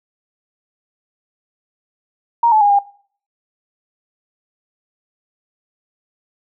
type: tone with pitch steps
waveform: sine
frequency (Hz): 937 / 864 / 818 / 806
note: A#5 / A5 / G#5 / G5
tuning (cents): +9 / -32 / -26 / +48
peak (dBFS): -9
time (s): 2.43-2.79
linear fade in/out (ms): 5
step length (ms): 90
effects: noise-tail reverb RT60 0.5 s tail -20 dB re dry